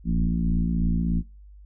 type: tone with frequency modulation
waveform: sine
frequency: 114.5 Hz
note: A#2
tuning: 31 cents flat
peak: -20 dBFS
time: 0.04-1.23 s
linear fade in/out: 50 ms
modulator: 56.5 Hz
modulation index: 2.2
effects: noise-tail reverb RT60 0.3 s tail -25 dB re dry + added 50 Hz sine -44 dBFS peak until 1.65 s